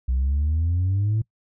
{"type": "exponential sweep", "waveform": "sine", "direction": "up", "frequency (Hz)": [61.5, 112.4], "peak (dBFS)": -17, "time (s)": [0.08, 1.22], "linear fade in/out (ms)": 10, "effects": ["noise-tail reverb RT60 0.1 s tail -24 dB re dry", "tanh soft clip ceiling -17 dBFS"]}